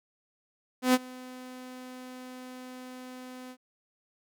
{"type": "tone with ADSR envelope", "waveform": "sawtooth", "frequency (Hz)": 253.9, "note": "B3", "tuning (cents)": 48, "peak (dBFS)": -14, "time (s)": [0.82, 3.57], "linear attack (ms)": 120, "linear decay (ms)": 37, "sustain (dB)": -24, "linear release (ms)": 65, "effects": []}